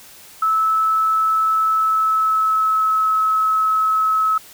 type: tone with pitch glide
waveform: sine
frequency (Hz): 1305 to 1290.8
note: E6 to E6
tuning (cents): -18 to -37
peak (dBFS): -14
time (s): 0.42-4.38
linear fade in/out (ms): 5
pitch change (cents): -19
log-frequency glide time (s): 1.68-3.1
effects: white hiss -43 dBFS RMS until 4.53 s